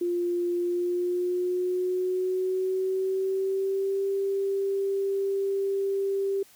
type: tone with pitch glide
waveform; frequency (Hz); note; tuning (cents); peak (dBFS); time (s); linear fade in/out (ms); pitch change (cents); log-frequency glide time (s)
sine; 350 to 392.9; F4 to G4; +4 to +4; -24; 0.01-6.43; 5; +200; 0.57-4.07
effects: white hiss -56 dBFS RMS until 6.55 s + high-pass 60 Hz 12 dB/octave